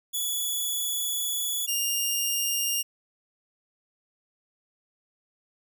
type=tone pair in turn; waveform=10% pulse; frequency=3415 / 2819 Hz; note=G#7 / F7; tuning=+48 / +16 cents; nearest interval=minor third; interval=332 cents; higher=first; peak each=-19 / -16 dBFS; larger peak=second; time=0.13-1.67 / 1.67-2.83 s; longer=first; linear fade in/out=20 ms; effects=none